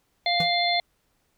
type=harmonic tone; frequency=698.5 Hz; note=F5; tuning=in tune; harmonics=1 / 3 / 5 / 6; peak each=-24 / -27 / -28 / -27 dBFS; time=0.26-0.8 s; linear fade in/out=2 ms
type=tone with exponential decay; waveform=square; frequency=166.3 Hz; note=E3; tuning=16 cents sharp; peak=-25 dBFS; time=0.4-0.52 s; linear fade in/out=2 ms; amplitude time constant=26 ms
effects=pink hiss -70 dBFS RMS until 1.37 s